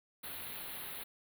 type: band-stop noise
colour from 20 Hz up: white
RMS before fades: -44 dBFS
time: 0.23-1.04 s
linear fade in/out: 10 ms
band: 4300 to 9900 Hz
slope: 96 dB/octave
effects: none